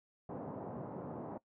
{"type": "band-pass noise", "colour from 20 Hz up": "pink", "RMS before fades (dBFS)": -44, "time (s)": [0.29, 1.38], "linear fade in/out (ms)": 5, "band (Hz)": [130, 910], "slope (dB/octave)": 24, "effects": ["noise-tail reverb RT60 0.1 s tail -20 dB re dry"]}